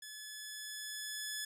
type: tone with level ramp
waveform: 10% pulse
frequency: 1716 Hz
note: A6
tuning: 44 cents flat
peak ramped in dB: -38 to -29 dBFS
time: 0.02-1.45 s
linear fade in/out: 5 ms
effects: none